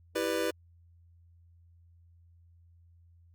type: chord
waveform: square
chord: E minor seventh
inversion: none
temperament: just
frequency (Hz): 329.6 / 395.6 / 494.4 / 593.3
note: E4 / G4 / B4 / D5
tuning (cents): 0 / +16 / +2 / +18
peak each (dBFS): -35 / -36 / -33 / -37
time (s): 0.15-0.51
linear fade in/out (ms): 10
effects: added 85 Hz sine -57 dBFS peak until 3.34 s + Opus 48 kbps